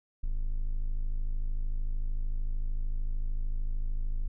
triangle tone, 26.65 Hz, G#0, 46 cents sharp, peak -25 dBFS, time 0.23-4.28 s, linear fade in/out 10 ms, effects none

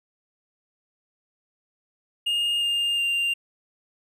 triangle tone with pitch steps, 2837 / 2813 / 2788 Hz, F7 / F7 / F7, +27 / +12 / -4 cents, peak -20 dBFS, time 2.26-3.34 s, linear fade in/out 10 ms, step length 360 ms, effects none

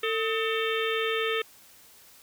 harmonic tone with a mistuned harmonic, 448 Hz, A4, 31 cents sharp, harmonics 1 / 3 / 4 / 5 / 6 / 7 / 8, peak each -28 / -33 / -34 / -35 / -36 / -36 / -37 dBFS, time 0.03-1.42 s, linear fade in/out 5 ms, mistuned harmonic 3, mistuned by -90 cents, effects white hiss -54 dBFS RMS until 2.22 s

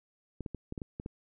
clicks, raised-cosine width 3 ms, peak -25 dBFS, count 8, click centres 0.407 / 0.462 / 0.547 / 0.724 / 0.778 / 0.818 / 0.999 / 1.061 s, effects none

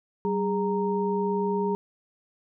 sine tone cluster, 192.4 / 409.3 / 929 Hz, G3 / G#4 / A#5, -32 / -25 / -6 cents, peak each -28 / -26 / -30 dBFS, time 0.25-1.75 s, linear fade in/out 0 ms, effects none

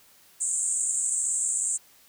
pink band-pass noise, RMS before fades -27 dBFS, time 0.4-1.78 s, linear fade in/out 20 ms, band 7200 to 8800 Hz, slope 96 dB/octave, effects white hiss -57 dBFS RMS until 2.08 s

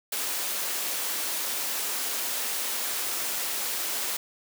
white high-pass noise, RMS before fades -30 dBFS, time 0.12-4.17 s, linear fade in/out 5 ms, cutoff 300 Hz, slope 12 dB/octave, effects none

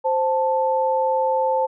sine tone pair together, 523.3 / 880.1 Hz, C5 / A5, 0 / 0 cents, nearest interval major sixth, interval 900 cents, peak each -20 dBFS, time 0.04-1.67 s, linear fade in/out 20 ms, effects none

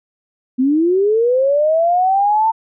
sine linear sweep, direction up, 247.7 to 905 Hz, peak -11 dBFS, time 0.58-2.52 s, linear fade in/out 20 ms, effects none

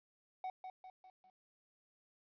triangle tone with echo, 748 Hz, F#5, 19 cents sharp, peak -37 dBFS, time 0.44-0.5 s, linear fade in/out 2 ms, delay 200 ms, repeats 4, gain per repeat -6 dB, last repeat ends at 1.3 s, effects resampled to 11025 Hz + 13-bit

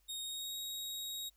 sawtooth tone with pitch glide, 3729 to 3785 Hz, A#7 to A#7, 0 to +26 cents, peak -37 dBFS, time 0.08-1.3 s, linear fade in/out 20 ms, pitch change +26 cents, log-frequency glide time 0.23-0.56 s, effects added 50 Hz sine -70 dBFS peak until 1.36 s + white hiss -75 dBFS RMS until 1.36 s

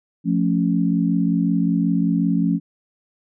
sine chord, F augmented, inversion none, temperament equal, 174.61 / 220 / 277.2 Hz, F3 / A3 / C#4, 0 / 0 / 0 cents, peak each -19 / -22 / -21 dBFS, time 0.24-2.6 s, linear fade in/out 50 ms, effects none

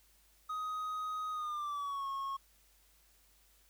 triangle tone with pitch glide, 1254 to 1091.7 Hz, D#6 to C#6, +13 to -27 cents, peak -34 dBFS, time 0.49-2.37 s, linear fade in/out 10 ms, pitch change -240 cents, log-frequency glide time 1.31-2.07 s, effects added 50 Hz sine -69 dBFS peak until 3.69 s + white hiss -68 dBFS RMS until 3.69 s

